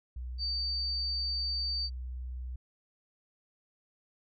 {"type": "tone with pitch glide", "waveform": "sine", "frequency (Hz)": [61.74, 62.49], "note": ["B1", "B1"], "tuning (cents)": [0, 21], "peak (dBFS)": -36, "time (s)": [0.16, 2.56], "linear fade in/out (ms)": 5, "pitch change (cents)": 21, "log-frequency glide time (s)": [0.64, 0.73]}
{"type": "tone", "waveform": "sine", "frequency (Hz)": 4605, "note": "D8", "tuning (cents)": -35, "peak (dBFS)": -31, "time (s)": [0.38, 1.9], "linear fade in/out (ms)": 50}
{"effects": []}